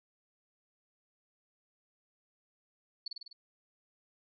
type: tone with echo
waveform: sine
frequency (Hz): 4435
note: C#8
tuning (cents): 0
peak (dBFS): -35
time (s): 3.06-3.08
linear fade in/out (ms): 5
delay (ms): 50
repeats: 5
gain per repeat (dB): -3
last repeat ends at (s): 3.33
effects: none